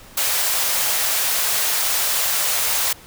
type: high-pass noise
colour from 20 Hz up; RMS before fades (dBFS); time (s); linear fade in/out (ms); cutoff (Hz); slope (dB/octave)
white; -20; 0.17-2.93; 5; 500; 24
effects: pink hiss -44 dBFS RMS until 3.06 s